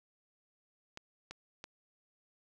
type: clicks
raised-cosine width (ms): 0.2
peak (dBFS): -27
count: 3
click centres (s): 0.974 / 1.31 / 1.641
effects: none